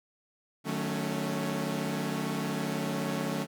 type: chord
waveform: sawtooth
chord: D# half-diminished seventh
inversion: none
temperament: equal with one note detuned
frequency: 151.92 / 185 / 220 / 277.2 Hz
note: D#3 / F#3 / A3 / C#4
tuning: -41 / 0 / 0 / 0 cents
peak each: -32 / -32 / -31 / -32 dBFS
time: 0.64-3.47 s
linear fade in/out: 50 ms
effects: none